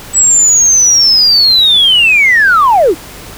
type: linear sweep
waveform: sine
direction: down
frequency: 7870 to 280.7 Hz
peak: -3 dBFS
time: 0.13-2.95 s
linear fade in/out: 50 ms
effects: tanh soft clip ceiling 0 dBFS + pink hiss -30 dBFS RMS until 3.37 s